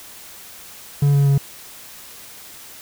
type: tone with pitch steps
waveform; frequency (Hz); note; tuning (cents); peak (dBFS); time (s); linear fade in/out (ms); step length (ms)
triangle; 142.6 / 140.96 / 139.34; C#3 / C#3 / C#3; +49 / +29 / +9; -10; 1.02-1.38; 5; 120
effects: white hiss -40 dBFS RMS until 2.81 s